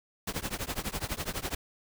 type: noise with tremolo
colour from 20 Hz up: pink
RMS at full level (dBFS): -31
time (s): 0.27-1.55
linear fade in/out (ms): 5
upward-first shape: triangle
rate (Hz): 12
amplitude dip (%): 100
effects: none